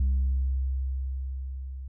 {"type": "tone with level ramp", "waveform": "sine", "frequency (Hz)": 66, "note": "C2", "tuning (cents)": 16, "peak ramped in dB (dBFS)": [-18, -35], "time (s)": [0, 1.88], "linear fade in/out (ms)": 5, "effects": ["tanh soft clip ceiling -20 dBFS"]}